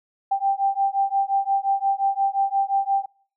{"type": "beating tone pair", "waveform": "sine", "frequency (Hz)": [784, 789.7], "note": ["G5", "G5"], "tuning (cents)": [0, 13], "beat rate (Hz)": 5.7, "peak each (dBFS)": -22, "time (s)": [0.31, 3.06], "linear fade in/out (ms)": 10, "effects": ["noise-tail reverb RT60 0.5 s tail -26 dB re dry"]}